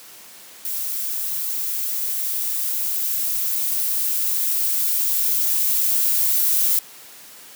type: noise with level ramp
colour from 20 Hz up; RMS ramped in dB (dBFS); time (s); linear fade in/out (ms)
violet; -26 to -18; 0.65-6.79; 2
effects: white hiss -43 dBFS RMS until 7.55 s + high-pass 150 Hz 12 dB/octave